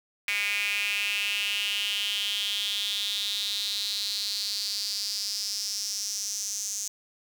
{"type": "tone with high-pass filter sweep", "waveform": "sawtooth", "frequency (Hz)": 204, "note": "G#3", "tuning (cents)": -31, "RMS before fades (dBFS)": -30, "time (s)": [0.28, 6.88], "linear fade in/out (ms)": 2, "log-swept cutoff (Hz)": [2300, 6400], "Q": 6.1, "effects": []}